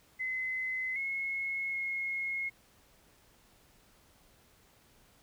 sine tone with pitch steps, 2041 / 2174 / 2161 Hz, C7 / C#7 / C#7, -44 / -34 / -45 cents, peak -32 dBFS, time 0.19-2.5 s, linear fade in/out 20 ms, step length 770 ms, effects pink hiss -64 dBFS RMS until 5.22 s

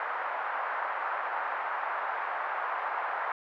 pink band-pass noise, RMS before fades -33 dBFS, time 0-3.32 s, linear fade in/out 2 ms, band 750 to 1600 Hz, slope 24 dB/octave, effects none

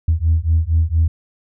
sine beating tone pair, 79.2 / 83.5 Hz, D#2 / E2, +31 / +23 cents, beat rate 4.3 Hz, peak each -15 dBFS, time 0.08-1.08 s, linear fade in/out 5 ms, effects tanh soft clip ceiling -7 dBFS

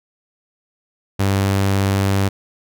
sawtooth tone, 98 Hz, G2, in tune, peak -11 dBFS, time 1.19-2.29 s, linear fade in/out 10 ms, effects none

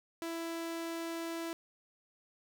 sawtooth tone, 332.1 Hz, E4, 13 cents sharp, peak -33 dBFS, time 0.22-1.53 s, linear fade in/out 0 ms, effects none

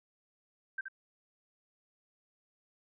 sine tone with echo, 1568 Hz, G6, in tune, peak -33 dBFS, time 0.78-0.81 s, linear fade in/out 5 ms, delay 74 ms, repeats 1, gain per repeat -6 dB, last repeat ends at 0.884 s, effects none

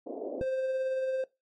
white band-pass noise, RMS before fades -37 dBFS, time 0.06-0.43 s, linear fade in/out 10 ms, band 260 to 640 Hz, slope 48 dB/octave
triangle tone with tremolo, 524 Hz, C5, 2 cents sharp, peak -25 dBFS, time 0.41-1.24 s, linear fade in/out 2 ms, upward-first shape sine, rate 18 Hz, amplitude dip 30%
click, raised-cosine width 3 ms, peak -24 dBFS, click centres 0.412 s
effects noise-tail reverb RT60 0.2 s tail -19 dB re dry + MP3 48 kbps

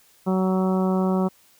harmonic tone, 187.4 Hz, F#3, 22 cents sharp, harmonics 1 / 2 / 3 / 4 / 5 / 6 / 7, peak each -20 / -26 / -30 / -32 / -34 / -36 / -37 dBFS, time 0.26-1.29 s, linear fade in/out 20 ms, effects white hiss -57 dBFS RMS until 1.59 s

